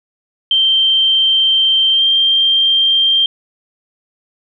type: tone with pitch glide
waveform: sine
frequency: 3136 to 3172 Hz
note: G7 to G7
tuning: 0 to +20 cents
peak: -9 dBFS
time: 0.51-3.26 s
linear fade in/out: 2 ms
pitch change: +20 cents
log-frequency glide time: 1.93-2.02 s
effects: none